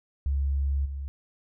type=tone with level steps; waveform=sine; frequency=69.3 Hz; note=C#2; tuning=in tune; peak=-23 / -31 dBFS; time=0.26-1.08 s; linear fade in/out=0 ms; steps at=0.85 s; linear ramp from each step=10 ms; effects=none